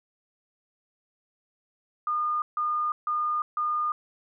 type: tone bursts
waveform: sine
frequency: 1217 Hz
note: D#6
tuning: 39 cents flat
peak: -24 dBFS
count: 4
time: 2.07-3.92 s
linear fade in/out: 2 ms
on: 350 ms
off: 150 ms
effects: none